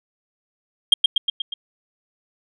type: tone with echo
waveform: sine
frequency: 3220 Hz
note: G7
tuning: 46 cents sharp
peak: -5 dBFS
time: 0.92-0.94 s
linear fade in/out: 5 ms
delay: 120 ms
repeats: 5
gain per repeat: -4 dB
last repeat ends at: 1.54 s
effects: tanh soft clip ceiling -6 dBFS